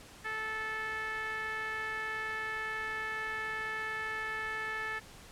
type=tone with low-pass filter; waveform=5% pulse; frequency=437 Hz; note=A4; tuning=12 cents flat; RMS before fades=-37 dBFS; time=0.24-5 s; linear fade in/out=20 ms; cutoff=1800 Hz; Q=3.7; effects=pink hiss -53 dBFS RMS until 5.31 s + low-pass 11000 Hz 12 dB/octave